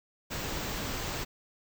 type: band-stop noise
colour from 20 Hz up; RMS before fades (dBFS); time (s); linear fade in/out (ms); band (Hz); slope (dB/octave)
pink; -35; 0.3-1.25; 20; 8300 to 13000; 96
effects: none